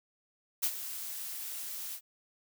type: noise with ADSR envelope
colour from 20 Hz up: blue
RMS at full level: -28 dBFS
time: 0.62-2.01 s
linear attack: 19 ms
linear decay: 68 ms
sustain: -12 dB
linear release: 72 ms
effects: none

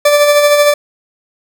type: tone with tremolo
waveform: 40% pulse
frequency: 585 Hz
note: D5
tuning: 7 cents flat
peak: -4 dBFS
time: 0.05-0.74 s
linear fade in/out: 5 ms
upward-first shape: sine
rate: 13 Hz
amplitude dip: 40%
effects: none

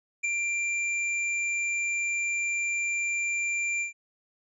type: tone with ADSR envelope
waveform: square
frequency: 2369 Hz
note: D7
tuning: 14 cents sharp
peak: -23 dBFS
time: 0.23-3.93 s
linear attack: 19 ms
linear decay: 6 ms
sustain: -4 dB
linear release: 120 ms
effects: resampled to 22050 Hz

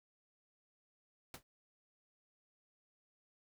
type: noise with exponential decay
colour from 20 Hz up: pink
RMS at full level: -43 dBFS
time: 1.34-1.43 s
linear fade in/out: 1 ms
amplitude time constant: 19 ms
effects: none

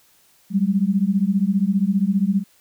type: beating tone pair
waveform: sine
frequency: 188.9 / 203.9 Hz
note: F#3 / G#3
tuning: +36 / -32 cents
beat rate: 15 Hz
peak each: -19 dBFS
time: 0.5-2.44 s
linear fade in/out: 50 ms
effects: white hiss -57 dBFS RMS until 2.6 s

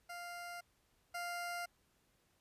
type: tone pair in turn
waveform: 20% pulse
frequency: 698.5 / 698.5 Hz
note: F5 / F5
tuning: 0 / 0 cents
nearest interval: unison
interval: 0 cents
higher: neither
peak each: -40 / -35 dBFS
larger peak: second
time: 0.09-0.61 / 1.14-1.66 s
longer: neither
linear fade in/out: 10 ms
effects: pink hiss -75 dBFS RMS until 2.4 s + resampled to 32000 Hz

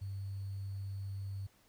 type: tone with sample-and-hold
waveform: sine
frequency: 98 Hz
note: G2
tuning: in tune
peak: -38 dBFS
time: 0.01-1.47 s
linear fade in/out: 10 ms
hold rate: 4410 Hz
effects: pink hiss -68 dBFS RMS until 1.68 s

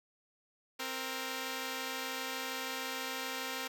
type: tone pair together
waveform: 5% pulse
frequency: 262.6 / 466.2 Hz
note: C4 / A#4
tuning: +6 / 0 cents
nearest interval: minor seventh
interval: 994 cents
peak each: -28 dBFS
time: 0.79-3.68 s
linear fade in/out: 10 ms
effects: none

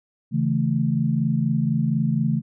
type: chord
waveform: sine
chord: A major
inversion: first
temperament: equal with one note detuned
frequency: 138.59 / 162.73 / 220 Hz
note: C#3 / E3 / A3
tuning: 0 / -22 / 0 cents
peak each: -23 dBFS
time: 0.31-2.42 s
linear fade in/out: 50 ms
effects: none

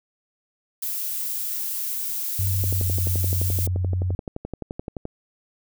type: noise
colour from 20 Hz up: violet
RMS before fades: -28 dBFS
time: 0.82-3.67 s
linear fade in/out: 5 ms
type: tone with pitch glide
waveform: sine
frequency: 94.9 to 91.19 Hz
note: F#2 to F#2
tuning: +44 to -25 cents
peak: -21 dBFS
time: 2.39-4.15 s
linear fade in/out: 0 ms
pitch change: -69 cents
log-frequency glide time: 2.67-2.92 s
type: click train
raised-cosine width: 2 ms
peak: -17 dBFS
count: 29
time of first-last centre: 2.64-5.054 s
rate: 11.6 Hz
effects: none

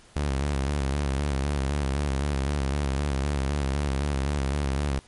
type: tone with vibrato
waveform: sawtooth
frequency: 70 Hz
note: C#2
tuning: 18 cents sharp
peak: -20 dBFS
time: 0.16-4.99 s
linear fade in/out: 0 ms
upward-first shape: square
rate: 3.9 Hz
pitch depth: 67 cents each way
effects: pink hiss -54 dBFS RMS until 5.07 s + MP3 48 kbps

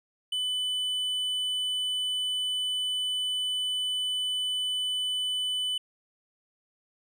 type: tone with tanh clipping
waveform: sine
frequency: 3000 Hz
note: F#7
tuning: 23 cents sharp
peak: -28 dBFS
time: 0.32-5.78 s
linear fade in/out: 5 ms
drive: 6 dB
effects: none

